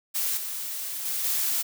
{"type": "noise with level steps", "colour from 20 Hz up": "blue", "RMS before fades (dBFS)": [-27, -33, -29, -26], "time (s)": [0.14, 1.63], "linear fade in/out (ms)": 20, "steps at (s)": [0.37, 1.05, 1.24], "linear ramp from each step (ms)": 5, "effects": []}